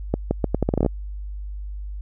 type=accelerating click train; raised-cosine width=2 ms; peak=-6 dBFS; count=12; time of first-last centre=0.14-0.862 s; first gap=170 ms; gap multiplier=0.78; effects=added 50 Hz sine -29 dBFS peak until 2.01 s